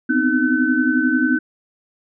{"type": "tone cluster", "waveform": "sine", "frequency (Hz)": [249.1, 260.4, 311.3, 1517], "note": ["B3", "C4", "D#4", "F#6"], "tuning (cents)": [15, -8, 1, 43], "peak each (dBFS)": -20, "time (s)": [0.09, 1.39], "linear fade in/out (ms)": 10, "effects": []}